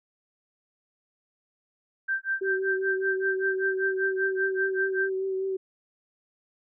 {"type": "tone with tremolo", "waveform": "sine", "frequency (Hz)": 1568, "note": "G6", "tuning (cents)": 0, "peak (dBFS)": -23, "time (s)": [2.08, 5.1], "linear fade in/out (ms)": 10, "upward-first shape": "sine", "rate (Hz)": 5.2, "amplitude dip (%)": 100}
{"type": "tone with vibrato", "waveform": "sine", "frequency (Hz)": 382.1, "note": "G4", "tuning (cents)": -44, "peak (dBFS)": -26, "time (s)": [2.41, 5.57], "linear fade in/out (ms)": 10, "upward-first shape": "triangle", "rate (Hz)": 5, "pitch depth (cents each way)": 24}
{"effects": []}